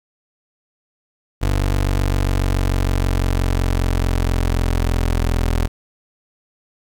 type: linear sweep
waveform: 25% pulse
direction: down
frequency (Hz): 48.52 to 41.55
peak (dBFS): -12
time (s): 1.41-5.68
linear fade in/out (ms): 20
effects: 9-bit